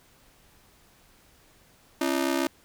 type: ring-modulated tone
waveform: sawtooth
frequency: 304.8 Hz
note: D#4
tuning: 36 cents flat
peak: -17 dBFS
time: 2.01-2.47 s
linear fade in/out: 0 ms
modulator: 33.6 Hz
effects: pink hiss -59 dBFS RMS until 2.64 s